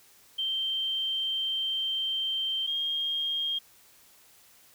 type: tone pair in turn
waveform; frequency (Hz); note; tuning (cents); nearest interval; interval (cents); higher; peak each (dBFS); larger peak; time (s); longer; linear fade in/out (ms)
sine; 3136 / 3228; G7 / G#7; 0 / -50; minor second; 50; second; -27; neither; 0.38-2.67 / 2.67-3.59; first; 10
effects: white hiss -58 dBFS RMS until 4.74 s